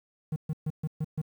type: tone bursts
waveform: triangle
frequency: 155.2 Hz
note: D#3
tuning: 4 cents flat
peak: -25 dBFS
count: 6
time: 0.32-1.216 s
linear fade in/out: 5 ms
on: 41 ms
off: 130 ms
effects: 10-bit